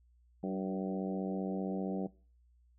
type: harmonic tone with a mistuned harmonic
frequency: 95.2 Hz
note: F#2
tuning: 50 cents sharp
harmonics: 2 / 3 / 4 / 5 / 6 / 7 / 8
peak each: -36 / -40 / -42 / -44 / -46 / -47 / -48 dBFS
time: 0.43-2.07 s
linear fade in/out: 5 ms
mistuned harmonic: 3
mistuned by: +30 cents
effects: noise-tail reverb RT60 0.4 s tail -22 dB re dry + added 60 Hz sine -63 dBFS peak until 2.78 s